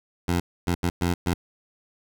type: tone bursts at uneven times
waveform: 15% pulse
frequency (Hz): 87.31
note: F2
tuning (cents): 0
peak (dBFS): -15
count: 5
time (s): 0.28-0.4 / 0.67-0.75 / 0.83-0.9 / 1.01-1.14 / 1.26-1.34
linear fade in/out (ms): 5
effects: none